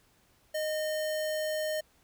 sine tone with sample-and-hold, 619 Hz, D#5, 9 cents flat, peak -29 dBFS, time 0.54-1.81 s, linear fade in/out 10 ms, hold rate 2450 Hz, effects pink hiss -66 dBFS RMS until 2.03 s

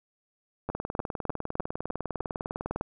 two click trains, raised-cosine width 1 ms, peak -17 / -18 dBFS, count 43 / 6, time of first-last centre 0.7-2.811 / 0.69-2.205 s, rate 19.9 / 3.3 Hz, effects none

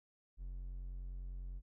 triangle tone, 45.03 Hz, F#1, 46 cents flat, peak -40 dBFS, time 0.37-1.62 s, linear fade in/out 50 ms, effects none

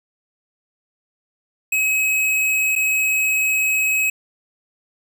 square tone with dropouts, 2554 Hz, D#7, 45 cents sharp, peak -17 dBFS, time 1.72-4.1 s, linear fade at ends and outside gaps 5 ms, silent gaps 2.754-2.76 s, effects none

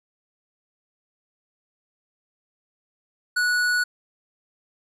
triangle tone with hard clipping, 1469 Hz, F#6, 13 cents flat, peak -21 dBFS, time 3.36-3.84 s, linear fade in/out 10 ms, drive 16 dB, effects none

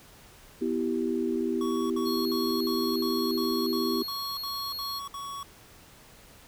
sine chord, E minor, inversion second, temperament equal with one note detuned, 246.9 / 329.6 / 389.7 Hz, B3 / E4 / G4, 0 / 0 / -10 cents, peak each -30 dBFS, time 0.61-4.03 s, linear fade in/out 10 ms
square tone bursts, 1120 Hz, C#6, 18 cents sharp, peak -36 dBFS, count 11, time 1.61-5.43 s, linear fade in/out 2 ms, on 290 ms, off 63 ms
square tone, 4308 Hz, C8, 50 cents sharp, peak -34 dBFS, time 2.05-5 s, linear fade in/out 20 ms
effects pink hiss -53 dBFS RMS until 6.47 s

